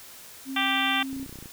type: tone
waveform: sine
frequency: 268.4 Hz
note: C4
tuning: 44 cents sharp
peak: -31 dBFS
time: 0.45-1.27 s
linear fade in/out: 50 ms
type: harmonic tone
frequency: 392 Hz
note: G4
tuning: in tune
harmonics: 2 / 3 / 4 / 5 / 6 / 7 / 8 / 9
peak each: -31 / -31 / -31 / -31 / -31 / -31 / -31 / -31 dBFS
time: 0.56-1.03 s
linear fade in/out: 5 ms
type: clicks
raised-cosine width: 3 ms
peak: -30 dBFS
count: 11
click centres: 1.13 / 1.165 / 1.198 / 1.229 / 1.262 / 1.294 / 1.327 / 1.357 / 1.388 / 1.426 / 1.458 s
effects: white hiss -46 dBFS RMS until 1.52 s